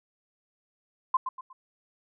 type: tone with echo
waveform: sine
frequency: 1039 Hz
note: C6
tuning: 12 cents flat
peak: -19 dBFS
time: 1.14-1.17 s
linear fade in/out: 5 ms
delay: 120 ms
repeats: 3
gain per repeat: -9 dB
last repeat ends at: 1.53 s
effects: none